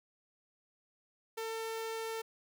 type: tone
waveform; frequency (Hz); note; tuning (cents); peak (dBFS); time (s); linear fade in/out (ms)
sawtooth; 448.8; A4; +34; -33; 1.37-2.22; 10
effects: none